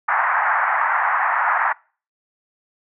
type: band-pass noise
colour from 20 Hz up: pink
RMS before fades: -19 dBFS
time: 0.08-1.73 s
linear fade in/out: 10 ms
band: 770 to 1900 Hz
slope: 48 dB/octave
effects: noise-tail reverb RT60 0.4 s tail -25 dB re dry